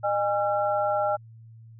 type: tone cluster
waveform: sine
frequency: 609 / 817 / 1358 Hz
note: D#5 / G#5 / F6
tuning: -37 / -29 / -49 cents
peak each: -25 / -26 / -30 dBFS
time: 0.03-1.17 s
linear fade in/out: 20 ms
effects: added 113 Hz sine -45 dBFS peak until 1.79 s